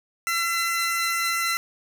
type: tone pair together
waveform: sawtooth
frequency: 1353.5 / 2028 Hz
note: E6 / B6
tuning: +45 / +45 cents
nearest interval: perfect fifth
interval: 700 cents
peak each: -22 dBFS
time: 0.27-1.57 s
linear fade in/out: 0 ms
effects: none